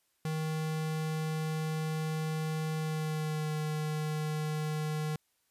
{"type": "tone with pitch glide", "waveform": "square", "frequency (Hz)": [157, 153.59], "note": ["D#3", "D#3"], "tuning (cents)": [16, -22], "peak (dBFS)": -32, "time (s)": [0.25, 5.16], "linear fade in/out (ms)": 2, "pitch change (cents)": -38, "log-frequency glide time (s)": [2.77, 3.52], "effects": ["white hiss -75 dBFS RMS until 5.5 s", "resampled to 32000 Hz"]}